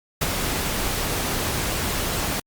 pink noise with ADSR envelope, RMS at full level -20 dBFS, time 0.21-2.4 s, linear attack 9 ms, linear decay 33 ms, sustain -5 dB, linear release 5 ms, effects Opus 48 kbps

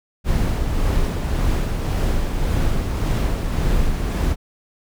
brown noise with tremolo, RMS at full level -18 dBFS, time 0.24-4.36 s, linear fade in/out 50 ms, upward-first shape sine, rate 1.8 Hz, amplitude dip 35%, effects none

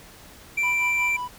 triangle tone, 2349 Hz, D7, in tune, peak -19 dBFS, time 0.57-1.17 s, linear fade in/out 10 ms
triangle tone with tremolo, 987.8 Hz, B5, in tune, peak -25 dBFS, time 0.63-1.28 s, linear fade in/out 5 ms, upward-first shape sine, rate 5.5 Hz, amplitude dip 80%
effects pink hiss -47 dBFS RMS until 1.38 s

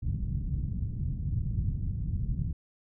white low-pass noise, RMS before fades -31 dBFS, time 0.02-2.53 s, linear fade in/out 5 ms, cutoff 140 Hz, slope 24 dB/octave, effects none

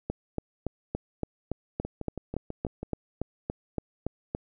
two click trains, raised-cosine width 2 ms, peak -21 / -16 dBFS, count 7 / 16, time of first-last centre 1.85-2.83 / 0.1-4.349 s, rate 6.12 / 3.53 Hz, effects none

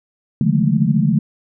sine tone cluster, 141 / 153.1 / 175.2 / 209 / 223.4 Hz, C#3 / D#3 / F3 / G#3 / A3, +30 / -28 / +6 / +11 / +27 cents, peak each -19 dBFS, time 0.41-1.19 s, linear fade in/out 2 ms, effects none

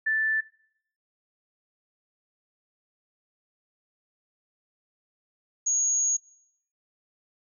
sine tone pair in turn, 1760 / 6645 Hz, A6 / G#8, 0 / 0 cents, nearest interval octave + major seventh, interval 2300 cents, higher second, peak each -22 dBFS, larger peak neither, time 0.06-0.41 / 5.66-6.17 s, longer second, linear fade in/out 10 ms, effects noise-tail reverb RT60 0.7 s tail -22 dB re dry

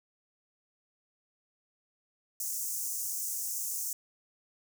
pink high-pass noise, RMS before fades -35 dBFS, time 2.4-3.93 s, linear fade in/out 2 ms, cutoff 6000 Hz, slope 48 dB/octave, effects none

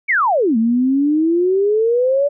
sine exponential two-way sweep, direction down then up, 2349 to 220.1 to 582 Hz, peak -12 dBFS, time 0.08-2.29 s, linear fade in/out 20 ms, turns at 0.57 s, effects none

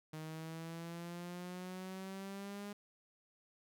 sawtooth exponential sweep, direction up, 155.56 to 205.1 Hz, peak -40 dBFS, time 0.13-2.73 s, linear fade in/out 5 ms, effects none

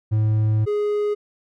triangle tone pair in turn, 108.2 / 415.9 Hz, A2 / G#4, -29 / +2 cents, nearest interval octave + major seventh, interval 2331 cents, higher second, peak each -14 / -17 dBFS, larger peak first, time 0.11-0.66 / 0.66-1.15 s, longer first, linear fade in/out 20 ms, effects none

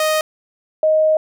sawtooth / sine tone pair in turn, 622.3 / 624.7 Hz, D#5 / D#5, 0 / +7 cents, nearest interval unison, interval 7 cents, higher second, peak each -11 dBFS, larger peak neither, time 0-0.21 / 0.83-1.17 s, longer second, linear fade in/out 2 ms, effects none

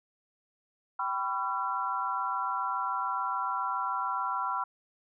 sine tone cluster, 778 / 996 / 1123 / 1358 Hz, G5 / B5 / C#6 / F6, -13 / +14 / +22 / -49 cents, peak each -37 / -32 / -38 / -33 dBFS, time 0.99-4.64 s, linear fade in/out 5 ms, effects none

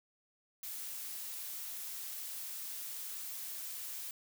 blue noise, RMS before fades -43 dBFS, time 0.63-4.11 s, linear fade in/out 2 ms, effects none

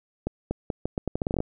accelerating click train, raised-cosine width 2 ms, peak -13 dBFS, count 14, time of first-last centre 0.27-1.404 s, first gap 240 ms, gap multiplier 0.8, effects none

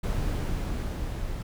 brown noise with level ramp, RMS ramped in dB -27 to -33 dBFS, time 0.03-1.43 s, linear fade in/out 10 ms, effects none

